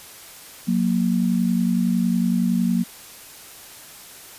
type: tone pair together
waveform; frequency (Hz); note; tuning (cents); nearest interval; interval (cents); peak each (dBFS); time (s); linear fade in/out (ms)
sine; 182.25 / 233.1; F#3 / A#3; -26 / 0; major third; 426; -20; 0.67-2.84; 20
effects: white hiss -42 dBFS RMS until 4.38 s + resampled to 32000 Hz